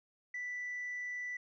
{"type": "tone", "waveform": "sine", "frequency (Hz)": 1975.5, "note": "B6", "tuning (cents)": 0, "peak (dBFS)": -36, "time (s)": [0.34, 1.37], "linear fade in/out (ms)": 5, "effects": ["tanh soft clip ceiling -35 dBFS"]}